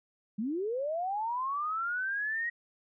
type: linear sweep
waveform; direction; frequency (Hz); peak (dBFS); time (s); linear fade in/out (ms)
sine; up; 196 to 1905; -30; 0.38-2.5; 10
effects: none